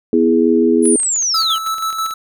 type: chord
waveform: sine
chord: E major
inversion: second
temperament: equal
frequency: 246.9 / 329.6 / 415.3 Hz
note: B3 / E4 / G#4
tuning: 0 / 0 / 0 cents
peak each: -14 dBFS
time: 0.13-0.96 s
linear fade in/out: 2 ms
type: linear sweep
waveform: sine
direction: down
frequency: 10340 to 2794 Hz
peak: -14 dBFS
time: 0.82-1.58 s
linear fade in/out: 50 ms
type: clicks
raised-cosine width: 0.2 ms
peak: -18 dBFS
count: 12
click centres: 0.856 / 1 / 1.032 / 1.161 / 1.224 / 1.431 / 1.56 / 1.672 / 1.783 / 1.928 / 2.06 / 2.109 s
type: tone with tremolo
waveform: square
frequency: 1312 Hz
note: E6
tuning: 9 cents flat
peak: -17 dBFS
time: 1.34-2.14 s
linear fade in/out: 5 ms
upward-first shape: square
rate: 6.2 Hz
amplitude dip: 45%
effects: none